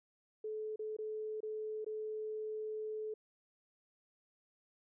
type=tone with dropouts; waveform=sine; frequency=431.8 Hz; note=A4; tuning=33 cents flat; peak=-38 dBFS; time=0.44-3.14 s; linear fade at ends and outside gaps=5 ms; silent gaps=0.76-0.792 / 0.967-0.986 / 1.405-1.43 / 1.846-1.863 s; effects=none